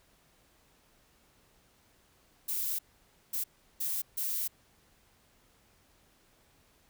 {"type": "noise bursts at uneven times", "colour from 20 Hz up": "violet", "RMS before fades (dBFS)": -33, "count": 4, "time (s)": [[2.48, 2.79], [3.33, 3.44], [3.8, 4.02], [4.17, 4.48]], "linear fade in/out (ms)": 10, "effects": ["pink hiss -66 dBFS RMS until 6.89 s"]}